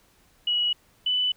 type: tone pair in turn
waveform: sine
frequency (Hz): 2920 / 2990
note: F#7 / F#7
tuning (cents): -24 / +17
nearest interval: unison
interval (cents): 41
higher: second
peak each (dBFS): -21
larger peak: neither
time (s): 0.47-0.73 / 1.06-1.32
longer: neither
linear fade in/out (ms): 5
effects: pink hiss -61 dBFS RMS until 1.36 s